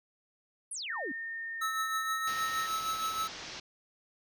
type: exponential sweep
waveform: sine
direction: down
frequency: 11240 to 242.2 Hz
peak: -36 dBFS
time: 0.71-1.12 s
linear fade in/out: 5 ms
type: tone with pitch glide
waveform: sine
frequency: 1825 to 1846.2 Hz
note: A#6 to A#6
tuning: -37 to -17 cents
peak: -36 dBFS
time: 0.89-2.67 s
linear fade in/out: 10 ms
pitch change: +20 cents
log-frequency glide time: 2.04-2.12 s
type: tone with tremolo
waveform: square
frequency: 1300 Hz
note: E6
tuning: 24 cents flat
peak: -30 dBFS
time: 1.61-3.28 s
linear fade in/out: 10 ms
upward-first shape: triangle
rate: 6.4 Hz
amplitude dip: 55%
type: low-pass noise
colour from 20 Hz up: white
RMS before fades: -44 dBFS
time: 2.27-3.6 s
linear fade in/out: 5 ms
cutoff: 6000 Hz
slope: 48 dB/octave
effects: none